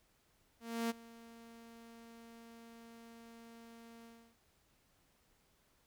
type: tone with ADSR envelope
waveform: sawtooth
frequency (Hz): 230.7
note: A#3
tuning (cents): -18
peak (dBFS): -29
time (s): 0.6-4.37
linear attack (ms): 300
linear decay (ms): 23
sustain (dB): -21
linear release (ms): 320
effects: pink hiss -73 dBFS RMS until 5.86 s